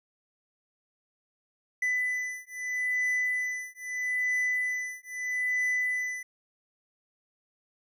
triangle beating tone pair, 1997 / 1997.78 Hz, B6 / B6, +19 / +19 cents, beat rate 0.78 Hz, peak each -29 dBFS, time 1.82-6.23 s, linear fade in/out 5 ms, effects none

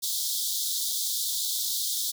pink high-pass noise, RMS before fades -29 dBFS, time 0.02-2.12 s, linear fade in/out 20 ms, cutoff 3400 Hz, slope 96 dB/octave, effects none

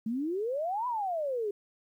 sine exponential two-way sweep, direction up then down, 213.1 to 1014 to 395 Hz, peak -29 dBFS, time 0.06-1.51 s, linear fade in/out 5 ms, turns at 0.87 s, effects 11-bit

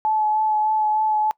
sine tone with vibrato, 860 Hz, A5, 40 cents flat, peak -17 dBFS, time 0.05-1.31 s, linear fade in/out 0 ms, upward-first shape sine, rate 3.3 Hz, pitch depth 17 cents each way, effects noise-tail reverb RT60 0.1 s tail -23 dB re dry

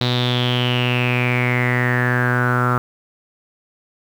sawtooth tone with low-pass filter sweep, 123.47 Hz, B2, in tune, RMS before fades -18 dBFS, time 0.01-2.78 s, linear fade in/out 0 ms, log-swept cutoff 3900 to 1300 Hz, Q 8.5, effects 7-bit

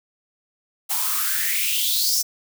blue noise with high-pass filter sweep, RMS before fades -22 dBFS, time 0.89-2.23 s, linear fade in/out 20 ms, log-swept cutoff 790 to 5900 Hz, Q 5.8, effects none

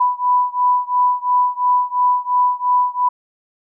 sine beating tone pair, 990 / 992.9 Hz, B5 / B5, +4 / +9 cents, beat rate 2.9 Hz, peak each -16 / -17 dBFS, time 0-3.09 s, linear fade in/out 10 ms, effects none

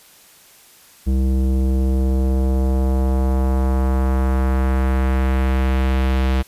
square tone with low-pass filter sweep, 65.41 Hz, C2, in tune, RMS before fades -17 dBFS, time 1.06-6.43 s, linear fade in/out 20 ms, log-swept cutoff 290 to 3600 Hz, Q 1.1, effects white hiss -48 dBFS RMS until 6.47 s + resampled to 32000 Hz

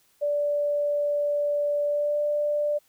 sine tone with pitch glide, 583 to 590.1 Hz, D5 to D5, -13 to +8 cents, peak -22 dBFS, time 0.21-2.79 s, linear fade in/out 20 ms, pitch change +21 cents, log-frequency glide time 1.85-2.19 s, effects white hiss -64 dBFS RMS until 2.88 s

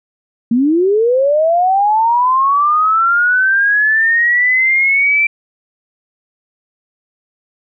sine linear sweep, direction up, 224 to 2349 Hz, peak -9 dBFS, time 0.51-5.27 s, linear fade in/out 5 ms, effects none

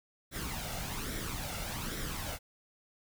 pink noise with flanger, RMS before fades -38 dBFS, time 0.31-2.39 s, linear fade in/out 50 ms, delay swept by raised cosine 0.53 to 1.45 ms, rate 1.2 Hz, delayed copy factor +0.55, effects none

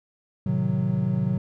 triangle chord, A diminished seventh, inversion none, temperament equal, 110 / 130.81 / 155.56 / 185 Hz, A2 / C3 / Eb3 / Gb3, 0 / 0 / 0 / 0 cents, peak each -28 / -24 / -27 / -23 dBFS, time 0.46-1.38 s, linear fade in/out 5 ms, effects none

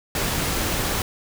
pink noise, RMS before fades -24 dBFS, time 0.15-1.02 s, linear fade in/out 2 ms, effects none

